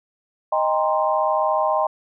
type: chord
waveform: sine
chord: C minor seventh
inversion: first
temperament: equal with one note detuned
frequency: 622.3 / 796.3 / 932.3 / 1046.5 Hz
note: Eb5 / G5 / Bb5 / C6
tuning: 0 / +27 / 0 / 0 cents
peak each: -21 / -23 / -25 / -23 dBFS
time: 0.52-1.87 s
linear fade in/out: 5 ms
effects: none